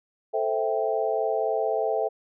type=chord; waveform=sine; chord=A minor seventh; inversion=none; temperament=equal; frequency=440 / 523.3 / 659.3 / 784 Hz; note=A4 / C5 / E5 / G5; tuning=0 / 0 / 0 / 0 cents; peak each=-27 / -30 / -27 / -30 dBFS; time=0.33-2.09 s; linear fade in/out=20 ms; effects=none